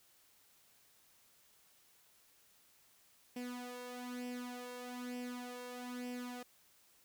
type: tone with flanger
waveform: sawtooth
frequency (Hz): 246.9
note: B3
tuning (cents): 0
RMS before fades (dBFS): -45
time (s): 3.36-6.43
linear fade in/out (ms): 5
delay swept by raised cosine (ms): 0.37 to 1.87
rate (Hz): 1.1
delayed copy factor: +0.7
effects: white hiss -68 dBFS RMS until 7.04 s